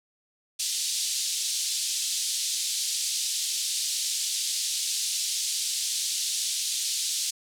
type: band-pass noise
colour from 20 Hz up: pink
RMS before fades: -29 dBFS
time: 0.59-7.31 s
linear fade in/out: 10 ms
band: 3700 to 9800 Hz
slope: 24 dB/octave
effects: none